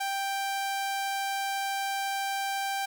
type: tone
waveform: sawtooth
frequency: 786 Hz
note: G5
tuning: 4 cents sharp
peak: -25 dBFS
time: 0-2.86 s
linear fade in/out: 10 ms
effects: none